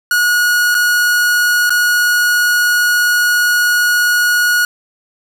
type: tone with dropouts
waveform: 45% pulse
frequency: 1451 Hz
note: F#6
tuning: 34 cents flat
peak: -10 dBFS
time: 0.11-4.65 s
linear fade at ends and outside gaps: 2 ms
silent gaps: 0.745-0.749 / 1.695-1.704 s
effects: none